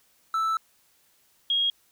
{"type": "tone pair in turn", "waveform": ["triangle", "sine"], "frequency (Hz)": [1318.5, 3273], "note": ["E6", "G#7"], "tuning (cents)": [0, -26], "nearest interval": "octave + major third", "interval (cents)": 1574, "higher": "second", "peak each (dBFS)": -21, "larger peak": "neither", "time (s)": [[0.34, 0.57], [1.5, 1.7]], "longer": "first", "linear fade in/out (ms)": 2, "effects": ["white hiss -64 dBFS RMS until 1.91 s"]}